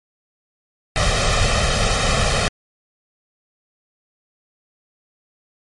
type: noise with comb filter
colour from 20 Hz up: pink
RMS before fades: -17 dBFS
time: 0.96-2.48 s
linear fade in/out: 0 ms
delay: 1.6 ms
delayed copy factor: +0.9
effects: low-pass 7000 Hz 12 dB/octave + MP3 48 kbps